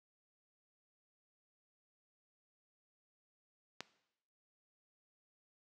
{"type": "click", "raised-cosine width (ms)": 0.2, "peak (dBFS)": -23, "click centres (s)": 3.806, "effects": ["noise-tail reverb RT60 0.8 s tail -17 dB re dry", "high-pass 150 Hz 12 dB/octave"]}